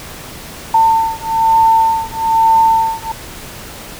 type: beating tone pair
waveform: sine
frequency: 898 / 899.1 Hz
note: A5 / A5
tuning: +35 / +37 cents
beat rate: 1.1 Hz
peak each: -12 dBFS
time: 0.74-3.12 s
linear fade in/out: 5 ms
effects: pink hiss -31 dBFS RMS until 3.99 s